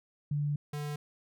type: tone pair in turn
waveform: sine / square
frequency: 146.2 / 147.3 Hz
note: D3 / D3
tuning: -7 / +6 cents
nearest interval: unison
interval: 13 cents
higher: second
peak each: -28 / -35 dBFS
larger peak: first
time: 0.31-0.56 / 0.73-0.96 s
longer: first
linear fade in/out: 5 ms
effects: none

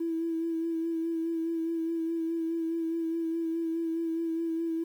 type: tone with vibrato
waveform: triangle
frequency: 329.6 Hz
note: E4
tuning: in tune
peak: -24 dBFS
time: 0-4.84 s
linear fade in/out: 10 ms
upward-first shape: sine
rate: 4.8 Hz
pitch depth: 25 cents each way
effects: tanh soft clip ceiling -26 dBFS + 10-bit

